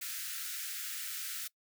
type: high-pass noise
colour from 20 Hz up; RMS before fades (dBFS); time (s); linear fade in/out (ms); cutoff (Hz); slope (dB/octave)
white; -40; 0.01-1.48; 10; 1300; 96
effects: noise-tail reverb RT60 0.1 s tail -22 dB re dry